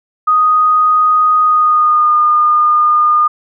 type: tone with pitch glide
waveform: sine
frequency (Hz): 1244.5 to 1216.8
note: D#6 to D#6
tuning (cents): 0 to -39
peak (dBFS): -7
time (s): 0.27-3.28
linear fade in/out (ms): 10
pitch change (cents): -39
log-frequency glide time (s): 1.42-2.15
effects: none